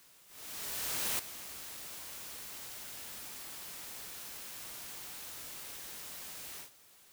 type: noise with ADSR envelope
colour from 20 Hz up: white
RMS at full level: -33 dBFS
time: 0.26-6.71 s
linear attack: 930 ms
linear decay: 4 ms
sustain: -13 dB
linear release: 110 ms
effects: white hiss -61 dBFS RMS until 7.12 s